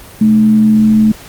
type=tone with frequency modulation; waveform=sine; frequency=216.5 Hz; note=A3; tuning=28 cents flat; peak=-5 dBFS; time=0.21-1.12 s; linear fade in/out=5 ms; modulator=89.1 Hz; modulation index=0.23; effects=pink hiss -35 dBFS RMS until 1.28 s + Opus 32 kbps